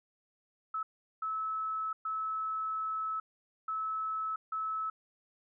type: tone bursts at uneven times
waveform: sine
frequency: 1300 Hz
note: E6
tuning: 24 cents flat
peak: -32 dBFS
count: 5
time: 0.74-0.83 / 1.22-1.93 / 2.05-3.2 / 3.68-4.36 / 4.52-4.9 s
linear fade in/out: 5 ms
effects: none